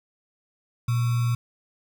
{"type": "tone with sample-and-hold", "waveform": "sine", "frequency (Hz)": 119.1, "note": "A#2", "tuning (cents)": 38, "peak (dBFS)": -20, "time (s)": [0.88, 1.35], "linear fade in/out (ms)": 5, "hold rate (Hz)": 1225, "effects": []}